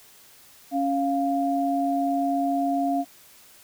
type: tone pair together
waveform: sine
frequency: 277.2 / 698.5 Hz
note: C#4 / F5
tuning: 0 / 0 cents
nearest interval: octave + major third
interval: 1600 cents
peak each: -24 dBFS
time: 0.71-3.05 s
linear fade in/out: 50 ms
effects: white hiss -52 dBFS RMS until 3.63 s